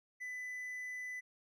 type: tone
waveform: triangle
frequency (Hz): 1999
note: B6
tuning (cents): +20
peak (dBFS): -39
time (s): 0.2-1.21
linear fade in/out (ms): 20
effects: none